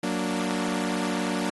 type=chord; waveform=sawtooth; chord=Gb augmented; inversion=none; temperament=equal; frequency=185 / 233.1 / 293.7 Hz; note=Gb3 / Bb3 / D4; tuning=0 / 0 / 0 cents; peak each=-26 / -26 / -26 dBFS; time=0.03-1.5 s; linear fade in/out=5 ms; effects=AAC 32 kbps